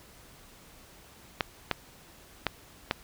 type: clicks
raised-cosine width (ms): 0.3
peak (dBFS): -9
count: 4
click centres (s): 1.408 / 1.713 / 2.467 / 2.911
effects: pink hiss -54 dBFS RMS until 3.03 s